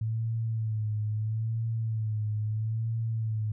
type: tone with vibrato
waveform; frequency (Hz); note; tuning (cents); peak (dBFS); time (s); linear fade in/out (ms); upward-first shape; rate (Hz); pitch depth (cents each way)
sine; 110; A2; 0; -27; 0.01-3.52; 5; sine; 0.76; 57
effects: none